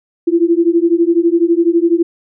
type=beating tone pair; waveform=sine; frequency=332.9 / 344.9 Hz; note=E4 / F4; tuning=+17 / -22 cents; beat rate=12 Hz; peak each=-12 dBFS; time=0.27-2.03 s; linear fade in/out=10 ms; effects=none